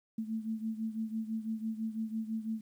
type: beating tone pair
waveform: sine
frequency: 220 / 226 Hz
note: A3 / A3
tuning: 0 / +47 cents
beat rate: 6 Hz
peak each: -35 / -39 dBFS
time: 0.18-2.61 s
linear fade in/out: 5 ms
effects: 11-bit